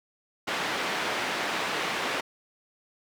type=band-pass noise; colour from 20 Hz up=white; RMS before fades=-30 dBFS; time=0.47-2.21 s; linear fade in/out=10 ms; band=210 to 2400 Hz; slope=12 dB/octave; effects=none